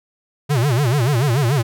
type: tone with vibrato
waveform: square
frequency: 130.6 Hz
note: C3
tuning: 3 cents flat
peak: -15 dBFS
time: 0.49-1.63 s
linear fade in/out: 20 ms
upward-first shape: sine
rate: 6.9 Hz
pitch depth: 240 cents each way
effects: none